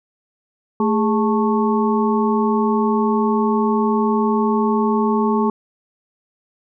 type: harmonic tone with a mistuned harmonic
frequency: 220 Hz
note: A3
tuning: in tune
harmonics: 1 / 2 / 4 / 5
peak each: -17 / -20 / -23 / -24 dBFS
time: 0.8-5.5 s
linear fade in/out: 2 ms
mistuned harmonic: 2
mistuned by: -110 cents
effects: none